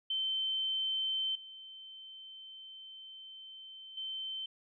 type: tone with level steps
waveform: sine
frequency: 3091 Hz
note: G7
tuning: 25 cents flat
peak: -31 / -47 / -37 dBFS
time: 0.1-4.46 s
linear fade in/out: 5 ms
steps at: 1.35 / 3.97 s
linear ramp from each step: 5 ms
effects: none